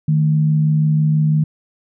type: tone pair together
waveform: sine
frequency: 153.8 / 219.9 Hz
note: D#3 / A3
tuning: -20 / -1 cents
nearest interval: tritone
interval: 619 cents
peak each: -12 / -24 dBFS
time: 0.08-1.44 s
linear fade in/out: 5 ms
effects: none